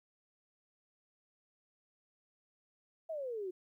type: exponential sweep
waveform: sine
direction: down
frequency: 668 to 355.2 Hz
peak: -37 dBFS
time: 3.09-3.51 s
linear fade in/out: 10 ms
effects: 13-bit